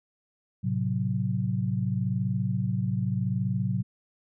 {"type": "chord", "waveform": "sine", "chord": "F# diminished", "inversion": "first", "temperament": "equal", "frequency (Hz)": [110, 130.81, 185], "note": ["A2", "C3", "F#3"], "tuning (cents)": [0, 0, 0], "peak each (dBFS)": -29, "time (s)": [0.63, 3.83], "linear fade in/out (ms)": 20, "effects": []}